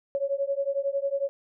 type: beating tone pair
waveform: sine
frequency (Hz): 550 / 561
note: C#5 / C#5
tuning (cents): -14 / +21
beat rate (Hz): 11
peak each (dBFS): -28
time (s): 0.15-1.29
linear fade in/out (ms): 0
effects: none